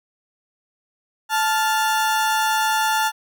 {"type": "tone pair together", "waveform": "35% pulse", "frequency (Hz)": [873.8, 1400], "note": ["A5", "F6"], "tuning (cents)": [-12, 4], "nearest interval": "minor sixth", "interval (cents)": 816, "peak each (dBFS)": [-17, -22], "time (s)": [1.29, 3.12], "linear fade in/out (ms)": 50, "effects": []}